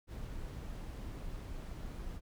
brown noise, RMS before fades -43 dBFS, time 0.07-2.21 s, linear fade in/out 50 ms, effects none

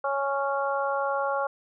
harmonic tone, 277.2 Hz, C#4, in tune, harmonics 2 / 3 / 4 / 5, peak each -28 / -30 / -31 / -32 dBFS, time 0.04-1.47 s, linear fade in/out 5 ms, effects none

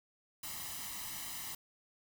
white noise with comb filter, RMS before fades -43 dBFS, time 0.43-1.55 s, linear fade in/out 5 ms, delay 1 ms, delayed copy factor +0.7, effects none

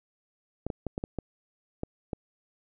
clicks, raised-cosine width 2 ms, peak -18 dBFS, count 8, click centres 0.666 / 0.702 / 0.867 / 0.979 / 1.039 / 1.187 / 1.834 / 2.132 s, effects none

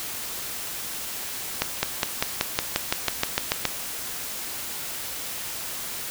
accelerating click train, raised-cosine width 0.2 ms, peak -3 dBFS, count 13, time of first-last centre 1.62-3.653 s, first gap 210 ms, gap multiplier 0.96, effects white hiss -33 dBFS RMS until 6.1 s

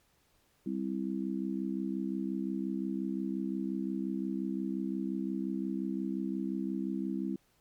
harmonic tone, 65.7 Hz, C2, 8 cents sharp, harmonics 3 / 4 / 5, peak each -35 / -36 / -37 dBFS, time 0.66-7.36 s, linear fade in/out 5 ms, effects pink hiss -70 dBFS RMS until 7.6 s + MP3 96 kbps

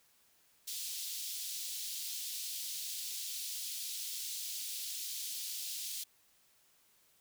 pink high-pass noise, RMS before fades -41 dBFS, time 0.67-6.04 s, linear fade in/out 10 ms, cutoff 3500 Hz, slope 24 dB/octave, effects white hiss -69 dBFS RMS until 7.2 s

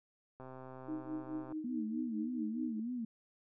click train, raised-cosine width 1 ms, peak -36 dBFS, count 147, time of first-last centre 0.4-1.523 s, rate 130 Hz
sine tone with tremolo, 310.8 Hz, D#4, 2 cents flat, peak -35 dBFS, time 0.88-2.8 s, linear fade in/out 5 ms, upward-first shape triangle, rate 4.7 Hz, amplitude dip 95%
sine tone with vibrato, 233.1 Hz, A#3, in tune, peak -36 dBFS, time 1.64-3.05 s, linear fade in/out 5 ms, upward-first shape sine, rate 3.3 Hz, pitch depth 130 cents each way
effects none

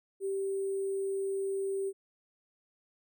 sine tone with sample-and-hold, 390 Hz, G4, 9 cents flat, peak -30 dBFS, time 0.2-1.93 s, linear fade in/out 50 ms, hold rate 8820 Hz, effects none

